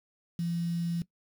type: tone with quantisation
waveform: sine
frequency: 170.3 Hz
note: F3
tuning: 43 cents flat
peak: -28 dBFS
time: 0.39-1.02 s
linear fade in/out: 2 ms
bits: 8
effects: noise-tail reverb RT60 0.1 s tail -18 dB re dry